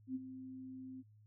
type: tone with ADSR envelope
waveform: sine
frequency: 260 Hz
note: C4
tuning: 11 cents flat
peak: -35 dBFS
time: 0.07-1.03 s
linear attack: 82 ms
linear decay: 29 ms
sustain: -11 dB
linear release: 31 ms
effects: noise-tail reverb RT60 0.1 s tail -20 dB re dry + added 106 Hz sine -61 dBFS peak until 1.26 s